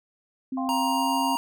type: tone with pitch glide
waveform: sine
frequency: 261.6 to 267.7 Hz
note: C4 to C4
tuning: 0 to +40 cents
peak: -27 dBFS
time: 0.52-1.36 s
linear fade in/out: 5 ms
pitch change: +40 cents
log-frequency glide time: 0.74-1.1 s
type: chord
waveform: sine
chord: F suspended second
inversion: none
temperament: just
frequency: 698.5 / 785.8 / 1047.7 Hz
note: F5 / G5 / C6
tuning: 0 / +4 / +2 cents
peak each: -32 / -34 / -34 dBFS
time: 0.57-1.36 s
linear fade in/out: 5 ms
type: tone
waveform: square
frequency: 940 Hz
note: A#5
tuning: 14 cents sharp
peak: -25 dBFS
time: 0.69-1.37 s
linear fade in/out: 0 ms
effects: none